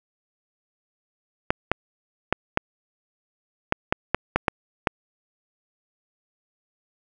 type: clicks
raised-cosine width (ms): 0.5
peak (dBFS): -3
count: 10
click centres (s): 1.505 / 1.716 / 2.326 / 2.574 / 3.724 / 3.925 / 4.146 / 4.36 / 4.482 / 4.872
effects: none